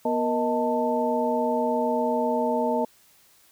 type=tone cluster; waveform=sine; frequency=243.6 / 470.6 / 627 / 886 Hz; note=B3 / A#4 / D#5 / A5; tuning=-24 / +16 / +13 / +12 cents; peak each=-27 dBFS; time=0.05-2.85 s; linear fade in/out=5 ms; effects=white hiss -58 dBFS RMS until 3.51 s